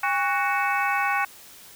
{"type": "harmonic tone with a mistuned harmonic", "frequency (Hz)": 371.6, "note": "F#4", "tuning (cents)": 7, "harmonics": [2, 3, 4, 5, 6, 7], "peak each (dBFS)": [-26, -27, -27, -32, -30, -32], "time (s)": [0.03, 1.25], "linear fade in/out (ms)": 5, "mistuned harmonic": 2, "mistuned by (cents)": 140, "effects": ["white hiss -47 dBFS RMS until 1.75 s"]}